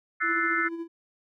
sine chord, F# half-diminished seventh, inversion third, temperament equal with one note detuned, 1313.2 / 1480 / 1760 / 2093 Hz, E6 / F#6 / A6 / C7, -7 / 0 / 0 / 0 cents, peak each -29 dBFS, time 0.2-0.69 s, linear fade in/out 20 ms
triangle tone with tremolo, 333.9 Hz, E4, 22 cents sharp, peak -28 dBFS, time 0.22-0.88 s, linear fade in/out 50 ms, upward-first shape sine, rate 14 Hz, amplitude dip 50%
effects none

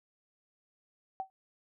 sine tone with exponential decay, 765 Hz, G5, 42 cents flat, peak -29 dBFS, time 1.2-1.3 s, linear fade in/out 0 ms, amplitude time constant 20 ms, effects none

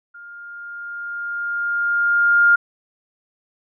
sine tone with level ramp, 1408 Hz, F6, 14 cents sharp, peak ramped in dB -37 to -9 dBFS, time 0.14-2.56 s, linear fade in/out 10 ms, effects none

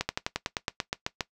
slowing click train, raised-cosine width 0.2 ms, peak -10 dBFS, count 12, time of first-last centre 0.01-1.208 s, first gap 80 ms, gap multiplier 1.06, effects noise-tail reverb RT60 0.1 s tail -18 dB re dry

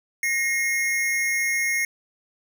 square tone pair together, 1864.7 / 2150 Hz, A#6 / C7, 0 / +47 cents, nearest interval major second, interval 247 cents, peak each -28 / -23 dBFS, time 0.23-1.85 s, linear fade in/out 2 ms, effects none

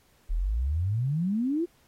sine exponential sweep, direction up, 36.71 to 357.6 Hz, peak -24 dBFS, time 0.29-1.66 s, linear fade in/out 20 ms, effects pink hiss -64 dBFS RMS until 1.87 s + AAC 48 kbps

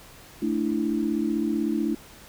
sine chord, A suspended fourth, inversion none, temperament equal, 220 / 293.7 / 329.6 Hz, A3 / D4 / E4, 0 / 0 / 0 cents, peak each -27 dBFS, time 0.42-1.95 s, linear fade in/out 5 ms, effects pink hiss -48 dBFS RMS until 2.28 s

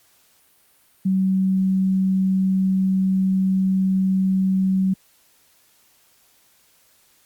sine tone, 189.7 Hz, F#3, 43 cents sharp, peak -16 dBFS, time 1.05-4.94 s, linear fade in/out 10 ms, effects white hiss -58 dBFS RMS until 7.25 s + Opus 48 kbps

